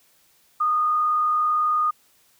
sine tone with frequency modulation, 1229 Hz, D#6, 22 cents flat, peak -18 dBFS, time 0.6-1.91 s, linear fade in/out 10 ms, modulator 41.9 Hz, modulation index 0.34, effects white hiss -60 dBFS RMS until 2.39 s

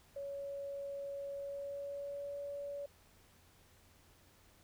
sine tone with pitch glide, 560 to 568.8 Hz, C#5 to C#5, +18 to +45 cents, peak -40 dBFS, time 0.16-2.86 s, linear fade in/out 5 ms, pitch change +27 cents, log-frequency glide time 1.37-2.37 s, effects added 87 Hz sine -70 dBFS peak until 4.63 s + pink hiss -66 dBFS RMS until 4.63 s

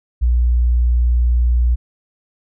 sine tone, 60.1 Hz, B1, 46 cents flat, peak -11 dBFS, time 0.21-1.76 s, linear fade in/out 20 ms, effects none

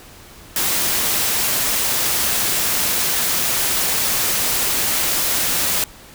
white noise, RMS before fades -19 dBFS, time 0.56-5.84 s, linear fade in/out 2 ms, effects pink hiss -42 dBFS RMS until 6.14 s

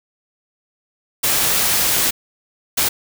white noise bursts at uneven times, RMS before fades -17 dBFS, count 2, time 1.23-2.11 / 2.77-2.89 s, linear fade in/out 10 ms, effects none

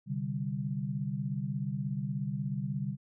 sine chord, C suspended second, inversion none, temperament equal with one note detuned, 130.21 / 146.83 / 196 Hz, C3 / D3 / G3, -8 / 0 / 0 cents, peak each -36 / -35 / -36 dBFS, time 0.06-2.97 s, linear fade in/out 50 ms, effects none

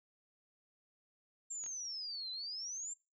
sine exponential two-way sweep, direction down then up, 7459 to 3991 to 7459 Hz, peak -40 dBFS, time 1.5-2.94 s, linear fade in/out 10 ms, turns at 2.31 s
clicks, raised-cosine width 0.2 ms, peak -36 dBFS, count 2, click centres 1.639 / 1.663 s
effects noise-tail reverb RT60 0.3 s tail -25 dB re dry

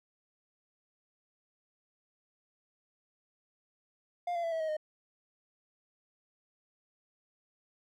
triangle tone with pitch steps, 703 / 684.6 / 666.6 / 649.1 / 632.1 / 615.5 Hz, F5 / F5 / E5 / E5 / D#5 / D#5, +11 / -35 / +19 / -27 / +27 / -19 cents, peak -29 dBFS, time 4.27-4.768 s, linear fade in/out 5 ms, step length 83 ms, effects none

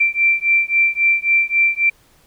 sine beating tone pair, 2349 / 2352.7 Hz, D7 / D7, 0 / +2 cents, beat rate 3.7 Hz, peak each -16 dBFS, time 0-1.9 s, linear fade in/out 10 ms, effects pink hiss -54 dBFS RMS until 2.26 s

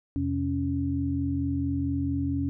sine tone cluster, 84.6 / 129 / 277.7 Hz, E2 / C3 / C#4, +45 / -24 / +3 cents, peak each -30 / -33 / -27 dBFS, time 0.16-2.49 s, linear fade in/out 0 ms, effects none

